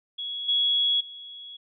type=tone with level steps; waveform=sine; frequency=3347 Hz; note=G#7; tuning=13 cents sharp; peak=-30 / -20 / -39 dBFS; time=0.18-1.57 s; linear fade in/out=10 ms; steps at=0.48 / 1 s; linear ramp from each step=10 ms; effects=none